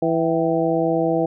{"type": "harmonic tone with a mistuned harmonic", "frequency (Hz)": 164.81, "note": "E3", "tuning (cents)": 0, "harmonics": [1, 2, 3, 4, 5], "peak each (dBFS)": [-26, -21, -22, -23, -27], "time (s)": [0.02, 1.26], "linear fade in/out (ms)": 5, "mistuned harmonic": 5, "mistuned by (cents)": -94, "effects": []}